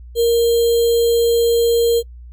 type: tone with sample-and-hold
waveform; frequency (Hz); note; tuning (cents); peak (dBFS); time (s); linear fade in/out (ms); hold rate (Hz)
sine; 466.2; A#4; 0; -11; 0.15-2.03; 50; 3675
effects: noise-tail reverb RT60 0.1 s tail -25 dB re dry + added 60 Hz sine -34 dBFS peak until 2.32 s